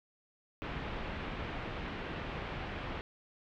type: low-pass noise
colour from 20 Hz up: pink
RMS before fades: -40 dBFS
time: 0.62-3.01 s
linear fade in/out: 0 ms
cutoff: 3100 Hz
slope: 24 dB/octave
effects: none